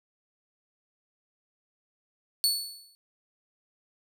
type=tone with exponential decay; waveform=sawtooth; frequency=4435 Hz; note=C#8; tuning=in tune; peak=-17 dBFS; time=2.44-2.95 s; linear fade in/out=0 ms; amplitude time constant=110 ms; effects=none